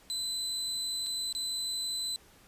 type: tone with dropouts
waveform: 30% pulse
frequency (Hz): 4027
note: B7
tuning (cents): +33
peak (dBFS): -29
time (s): 0.1-2.16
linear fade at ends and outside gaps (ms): 0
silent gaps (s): 1.063-1.067 / 1.326-1.35
effects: pink hiss -59 dBFS RMS until 2.47 s + resampled to 32000 Hz